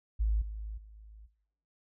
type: tone with level steps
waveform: sine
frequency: 53.3 Hz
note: G#1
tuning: 46 cents sharp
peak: -25 / -36 / -48 dBFS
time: 0.19-1.27 s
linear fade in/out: 20 ms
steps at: 0.41 / 0.77 s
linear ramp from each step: 10 ms
effects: noise-tail reverb RT60 0.7 s tail -17 dB re dry